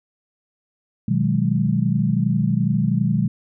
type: chord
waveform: sine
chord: G# minor seventh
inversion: first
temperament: equal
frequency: 123.47 / 155.56 / 185 / 207.7 Hz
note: B2 / D#3 / F#3 / G#3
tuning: 0 / 0 / 0 / 0 cents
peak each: -22 dBFS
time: 1.08-3.28 s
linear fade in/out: 5 ms
effects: none